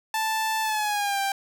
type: tone with pitch glide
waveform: sawtooth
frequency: 880 to 788.5 Hz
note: A5 to G5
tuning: 0 to +10 cents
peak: -20 dBFS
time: 0.14-1.32 s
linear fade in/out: 2 ms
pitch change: -190 cents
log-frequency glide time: 0.62-1.2 s
effects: none